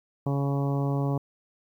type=harmonic tone; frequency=139.8 Hz; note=C#3; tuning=15 cents sharp; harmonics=1 / 2 / 3 / 4 / 5 / 6 / 7 / 8; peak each=-25 / -31 / -35 / -37 / -39 / -41 / -42 / -43 dBFS; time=0.26-1.18 s; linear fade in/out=5 ms; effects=10-bit